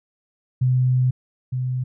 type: tone pair in turn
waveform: sine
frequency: 127.3 / 127.3 Hz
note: C3 / C3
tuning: -47 / -47 cents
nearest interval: unison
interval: 0 cents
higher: neither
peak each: -15 / -21 dBFS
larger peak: first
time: 0.61-1.11 / 1.52-1.84 s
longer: first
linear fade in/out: 10 ms
effects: none